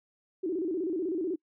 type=tone with vibrato; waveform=sine; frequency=345.9 Hz; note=F4; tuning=17 cents flat; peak=-28 dBFS; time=0.43-1.36 s; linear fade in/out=10 ms; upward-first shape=square; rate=16 Hz; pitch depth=140 cents each way; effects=noise-tail reverb RT60 0.1 s tail -26 dB re dry